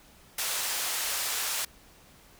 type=band-pass noise; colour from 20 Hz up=white; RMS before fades=-31 dBFS; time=0.38-1.65 s; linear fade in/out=5 ms; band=610 to 12000 Hz; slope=12 dB/octave; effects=pink hiss -56 dBFS RMS until 2.39 s